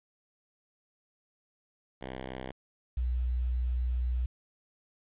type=tone pair in turn; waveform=5% pulse / sine; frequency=64.6 / 61.57 Hz; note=C2 / B1; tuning=-21 / -5 cents; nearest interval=minor second; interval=84 cents; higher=first; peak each=-27 / -27 dBFS; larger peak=neither; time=2.01-2.52 / 2.97-4.26 s; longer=second; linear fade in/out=5 ms; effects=resampled to 8000 Hz + 10-bit